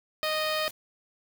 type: noise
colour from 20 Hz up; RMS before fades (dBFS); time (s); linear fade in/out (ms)
white; -42; 0.23-0.71; 5
type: harmonic tone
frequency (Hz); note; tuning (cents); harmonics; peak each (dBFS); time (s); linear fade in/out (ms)
620; D#5; -6; 1 / 2 / 3 / 4 / 5 / 6 / 7 / 8; -30 / -33 / -35 / -36 / -37 / -38 / -38 / -39; 0.23-0.68; 0
effects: none